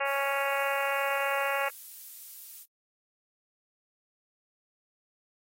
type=harmonic tone; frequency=277.2 Hz; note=C#4; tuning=in tune; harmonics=2 / 3 / 4 / 5 / 6 / 7 / 8 / 9 / 10; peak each=-32 / -34 / -35 / -36 / -37 / -37 / -38 / -39 / -39 dBFS; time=0-1.69 s; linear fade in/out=10 ms
type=noise; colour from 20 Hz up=violet; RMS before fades=-44 dBFS; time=0.04-2.66 s; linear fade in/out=50 ms
effects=AAC 48 kbps